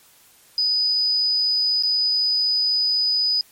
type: tone with dropouts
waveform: sine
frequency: 4978 Hz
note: D#8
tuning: in tune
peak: -17 dBFS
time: 0.58-3.41 s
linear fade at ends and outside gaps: 1 ms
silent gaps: 1.825-1.834 s
effects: white hiss -53 dBFS RMS until 3.51 s + MP3 64 kbps